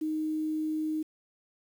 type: tone with quantisation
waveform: sine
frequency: 311.1 Hz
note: D#4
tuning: in tune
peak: -28 dBFS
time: 0.01-1.03 s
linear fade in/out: 10 ms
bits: 9
effects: none